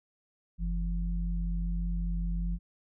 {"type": "tone pair together", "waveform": "sine", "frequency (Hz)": [47.41, 170.8], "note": ["F#1", "F3"], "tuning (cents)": [43, -38], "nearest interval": "octave + minor seventh", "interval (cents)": 2219, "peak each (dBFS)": [-29, -35], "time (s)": [0.58, 2.59], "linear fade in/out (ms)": 50, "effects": []}